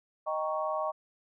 sine chord, Eb dominant seventh, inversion none, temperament equal, 622.3 / 784 / 932.3 / 1108.7 Hz, Eb5 / G5 / Bb5 / Db6, 0 / 0 / 0 / 0 cents, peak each -32 / -37 / -38 / -34 dBFS, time 0.26-0.92 s, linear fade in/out 20 ms, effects none

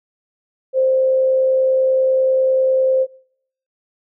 sine tone with amplitude modulation, 523.3 Hz, C5, in tune, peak -11 dBFS, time 0.73-3.07 s, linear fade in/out 50 ms, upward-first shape sine, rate 70.1 Hz, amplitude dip 25%, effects noise-tail reverb RT60 0.7 s tail -25 dB re dry

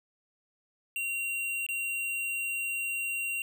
square tone with dropouts, 2755 Hz, F7, 24 cents flat, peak -31 dBFS, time 0.96-3.42 s, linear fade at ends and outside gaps 1 ms, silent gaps 1.665-1.688 s, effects none

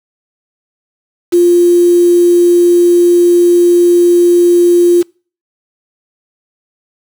sine tone with quantisation, 349.2 Hz, F4, in tune, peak -4 dBFS, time 1.32-5.03 s, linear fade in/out 20 ms, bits 4, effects noise-tail reverb RT60 0.4 s tail -26 dB re dry

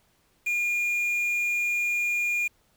triangle tone with quantisation, 2420 Hz, D#7, 49 cents flat, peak -22 dBFS, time 0.46-2.48 s, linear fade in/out 10 ms, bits 7, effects pink hiss -66 dBFS RMS until 2.76 s

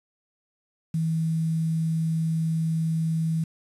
sine tone with quantisation, 161.6 Hz, E3, 34 cents flat, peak -22 dBFS, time 0.94-3.44 s, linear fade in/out 5 ms, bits 8, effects resampled to 32000 Hz

